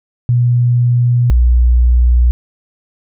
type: tone pair in turn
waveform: sine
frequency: 121.6 / 60.52 Hz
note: B2 / B1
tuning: -26 / -34 cents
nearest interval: octave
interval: 1208 cents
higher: first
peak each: -8 / -6 dBFS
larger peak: second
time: 0.29-1.3 / 1.3-2.31 s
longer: neither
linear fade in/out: 0 ms
effects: none